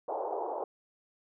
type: band-pass noise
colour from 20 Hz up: white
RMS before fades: -35 dBFS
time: 0.08-0.64 s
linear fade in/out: 2 ms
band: 370 to 910 Hz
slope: 48 dB/octave
effects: none